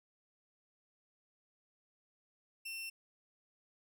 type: tone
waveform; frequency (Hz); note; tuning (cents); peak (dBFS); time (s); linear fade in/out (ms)
sawtooth; 2700; E7; +41; -38; 2.65-2.9; 10
effects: none